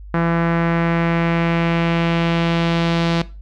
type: tone with low-pass filter sweep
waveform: sawtooth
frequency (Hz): 168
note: E3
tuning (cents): +33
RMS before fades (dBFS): -18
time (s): 0.14-3.22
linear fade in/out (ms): 2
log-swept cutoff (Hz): 1600 to 4000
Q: 1.8
effects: noise-tail reverb RT60 0.3 s tail -17 dB re dry + added 50 Hz sine -33 dBFS peak until 3.41 s